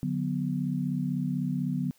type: chord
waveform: sine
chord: B minor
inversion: first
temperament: equal with one note detuned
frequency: 146.83 / 182.77 / 246.9 Hz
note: D3 / F#3 / B3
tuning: 0 / -21 / 0 cents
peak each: -31 dBFS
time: 0.03-1.91 s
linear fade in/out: 0 ms
effects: white hiss -64 dBFS RMS until 1.98 s